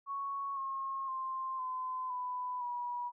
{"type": "tone with pitch steps", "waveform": "sine", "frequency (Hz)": [1108.7, 1079.6, 1051.3, 1023.8, 996.9, 970.8], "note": ["C#6", "C#6", "C6", "C6", "B5", "B5"], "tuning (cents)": [0, -46, 8, -38, 16, -30], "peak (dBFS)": -35, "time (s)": [0.06, 3.12], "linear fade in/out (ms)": 50, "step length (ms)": 510, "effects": []}